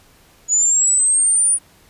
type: linear sweep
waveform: sine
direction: up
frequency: 6820 to 9540 Hz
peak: -12 dBFS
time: 0.48-1.59 s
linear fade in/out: 50 ms
effects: pink hiss -51 dBFS RMS until 1.89 s + resampled to 32000 Hz